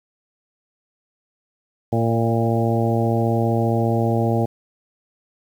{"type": "harmonic tone with a mistuned harmonic", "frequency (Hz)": 114.9, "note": "A#2", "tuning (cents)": -25, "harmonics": [1, 2, 3, 4, 5, 6, 7], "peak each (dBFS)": [-20, -23, -25, -26, -27, -28, -28], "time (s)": [1.92, 4.46], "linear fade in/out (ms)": 10, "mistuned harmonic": 5, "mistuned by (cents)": 20, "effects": ["8-bit"]}